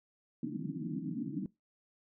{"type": "band-pass noise", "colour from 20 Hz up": "white", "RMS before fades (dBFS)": -38, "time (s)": [0.43, 1.46], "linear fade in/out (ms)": 2, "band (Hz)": [140, 320], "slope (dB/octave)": 96, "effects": ["noise-tail reverb RT60 0.2 s tail -21 dB re dry"]}